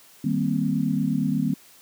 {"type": "chord", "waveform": "sine", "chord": "C minor seventh", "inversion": "first", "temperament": "equal", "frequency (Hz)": [155.56, 196, 233.1, 261.6], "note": ["Eb3", "G3", "Bb3", "C4"], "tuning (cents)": [0, 0, 0, 0], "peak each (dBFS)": -26, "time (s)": [0.24, 1.54], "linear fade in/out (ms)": 5, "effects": ["white hiss -52 dBFS RMS until 1.81 s", "high-pass 100 Hz 12 dB/octave"]}